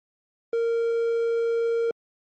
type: tone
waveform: triangle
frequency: 462.7 Hz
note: A#4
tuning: 13 cents flat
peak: -19 dBFS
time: 0.53-1.91 s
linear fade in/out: 2 ms
effects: MP3 32 kbps